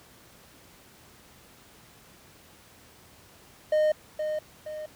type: tone with echo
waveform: triangle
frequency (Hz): 614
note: D#5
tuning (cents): -23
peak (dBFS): -18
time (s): 3.72-3.92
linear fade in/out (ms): 5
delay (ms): 470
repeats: 2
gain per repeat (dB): -7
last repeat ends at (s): 4.86
effects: pink hiss -54 dBFS RMS until 4.95 s + high-pass 60 Hz 12 dB/octave